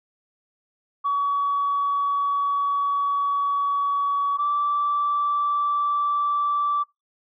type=tone pair in turn; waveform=sine; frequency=1132 / 1163.8 Hz; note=C#6 / D6; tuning=+36 / -16 cents; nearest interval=unison; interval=48 cents; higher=second; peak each=-19 dBFS; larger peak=neither; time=1.04-4.38 / 4.38-6.84 s; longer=first; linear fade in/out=20 ms; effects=noise-tail reverb RT60 0.2 s tail -24 dB re dry + tanh soft clip ceiling -15 dBFS